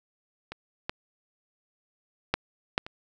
clicks, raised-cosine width 0.3 ms, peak -21 / -13 / -7 / -7 / -23 dBFS, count 5, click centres 0.52 / 0.895 / 2.34 / 2.779 / 2.865 s, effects none

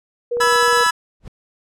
sine tone, 479.8 Hz, A#4, 50 cents sharp, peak -18 dBFS, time 0.31-0.84 s, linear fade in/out 10 ms
clicks, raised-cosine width 1 ms, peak -21 dBFS, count 12, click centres 0.37 / 0.401 / 0.435 / 0.473 / 0.525 / 0.558 / 0.627 / 0.68 / 0.729 / 0.774 / 0.808 / 0.864 s
45% pulse chord, E major, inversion second, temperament equal with one note detuned, 987.8 / 1318.5 / 1692.2 Hz, B5 / E6 / G#6, 0 / 0 / +32 cents, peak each -18 dBFS, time 0.4-0.91 s, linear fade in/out 10 ms
brown noise with exponential growth, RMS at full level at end -27 dBFS, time 1.2-1.28 s, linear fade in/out 2 ms, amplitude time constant 17 ms
effects low-pass 10000 Hz 12 dB/octave

